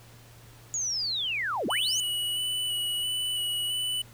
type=linear two-way sweep; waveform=sine; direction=down then up; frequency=6840 to 180.2 to 6840 Hz; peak=-27 dBFS; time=0.74-2 s; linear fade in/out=0 ms; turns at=1.67 s
type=tone with vibrato; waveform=square; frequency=2954 Hz; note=F#7; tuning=3 cents flat; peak=-28 dBFS; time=1.7-4.02 s; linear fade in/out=5 ms; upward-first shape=square; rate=1.5 Hz; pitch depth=15 cents each way
effects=added 117 Hz sine -52 dBFS peak until 4.13 s + pink hiss -54 dBFS RMS until 4.13 s